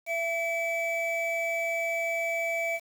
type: tone pair together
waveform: triangle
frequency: 669.3 / 2300 Hz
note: E5 / D7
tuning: +26 / -37 cents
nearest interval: octave + major sixth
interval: 2137 cents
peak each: -28 dBFS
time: 0.06-2.8 s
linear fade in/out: 50 ms
effects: 8-bit